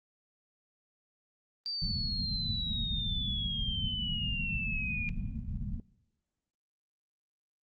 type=exponential sweep; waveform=sine; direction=down; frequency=4699 to 2413 Hz; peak=-33 dBFS; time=1.66-5.09 s; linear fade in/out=0 ms
type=low-pass noise; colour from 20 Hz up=pink; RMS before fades=-36 dBFS; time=1.82-5.8 s; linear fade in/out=2 ms; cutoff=240 Hz; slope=96 dB/octave
effects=noise-tail reverb RT60 1.0 s tail -23 dB re dry + Opus 24 kbps